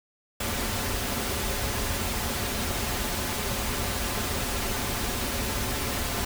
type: noise with comb filter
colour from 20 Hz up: pink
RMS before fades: -29 dBFS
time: 0.4-6.25 s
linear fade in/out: 5 ms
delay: 6.3 ms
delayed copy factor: -0.5
effects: none